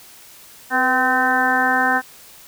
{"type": "harmonic tone with a mistuned harmonic", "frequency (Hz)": 257.2, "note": "C4", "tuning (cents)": -30, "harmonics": [1, 2, 3, 4, 5, 6, 7], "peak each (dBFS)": [-25, -29, -20, -24, -27, -19, -22], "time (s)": [0.7, 2.02], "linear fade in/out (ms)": 50, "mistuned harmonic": 2, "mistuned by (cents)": -56, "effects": ["white hiss -44 dBFS RMS until 2.47 s"]}